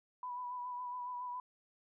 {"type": "tone with vibrato", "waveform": "sine", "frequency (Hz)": 987.8, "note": "B5", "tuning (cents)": 0, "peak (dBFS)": -39, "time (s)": [0.23, 1.4], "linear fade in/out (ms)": 2, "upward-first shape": "sine", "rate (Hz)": 7.2, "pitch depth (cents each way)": 27, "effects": []}